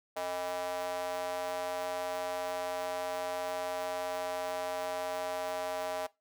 square tone with high-pass filter, 89.7 Hz, F2, 47 cents sharp, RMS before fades -36 dBFS, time 0.16-6.07 s, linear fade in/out 10 ms, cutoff 650 Hz, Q 3.3, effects noise-tail reverb RT60 0.2 s tail -19 dB re dry

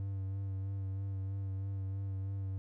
triangle tone with vibrato, 97.1 Hz, G2, 16 cents flat, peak -33 dBFS, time 0-2.58 s, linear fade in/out 0 ms, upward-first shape sine, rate 3.1 Hz, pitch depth 23 cents each way, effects none

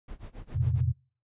brown noise with tremolo, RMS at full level -40 dBFS, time 0.08-0.81 s, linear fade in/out 5 ms, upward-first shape sine, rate 7.3 Hz, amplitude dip 95%
sine chord, F suspended fourth, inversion none, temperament equal, 87.31 / 116.54 / 130.81 Hz, F2 / Bb2 / C3, 0 / 0 / 0 cents, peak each -28 dBFS, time 0.54-0.93 s, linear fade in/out 20 ms
effects noise-tail reverb RT60 0.4 s tail -25 dB re dry + resampled to 8000 Hz

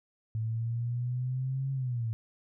sine exponential two-way sweep, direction up then down, 110 to 136.3 to 110 Hz, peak -29 dBFS, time 0.35-2.13 s, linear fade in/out 0 ms, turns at 1.72 s, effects none

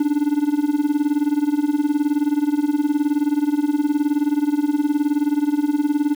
triangle tone with tremolo, 293.7 Hz, D4, in tune, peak -11 dBFS, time 0-6.15 s, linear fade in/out 5 ms, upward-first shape sine, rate 19 Hz, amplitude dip 85%, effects 7-bit

